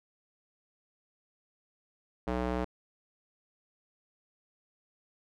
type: tone with band-pass filter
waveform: square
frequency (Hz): 61.74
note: B1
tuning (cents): 0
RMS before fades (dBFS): -32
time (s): 2.27-2.65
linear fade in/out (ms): 10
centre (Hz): 580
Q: 0.7
effects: none